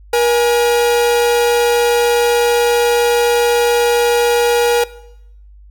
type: tone pair together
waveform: 45% pulse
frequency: 476.9 / 830.6 Hz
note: A#4 / G#5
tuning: +39 / 0 cents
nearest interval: minor seventh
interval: 961 cents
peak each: -12 / -18 dBFS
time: 0.13-4.84 s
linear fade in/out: 5 ms
effects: noise-tail reverb RT60 0.8 s tail -19 dB re dry + added 50 Hz sine -38 dBFS peak until 5.7 s